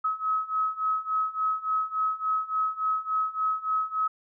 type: beating tone pair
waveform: sine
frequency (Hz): 1279 / 1282.5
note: D#6 / E6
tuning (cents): +47 / -48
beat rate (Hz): 3.5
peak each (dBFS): -29 / -27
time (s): 0.04-4.08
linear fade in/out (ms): 10
effects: none